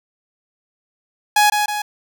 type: tone with echo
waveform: sawtooth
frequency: 836 Hz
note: G#5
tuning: 11 cents sharp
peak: -7 dBFS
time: 1.36-1.5 s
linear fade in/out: 5 ms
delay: 160 ms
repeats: 2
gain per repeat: -5 dB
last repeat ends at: 1.82 s
effects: none